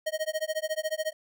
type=tone with tremolo; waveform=square; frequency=626 Hz; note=D#5; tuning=10 cents sharp; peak=-26 dBFS; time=0.06-1.13 s; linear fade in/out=10 ms; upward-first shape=sine; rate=14 Hz; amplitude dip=100%; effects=none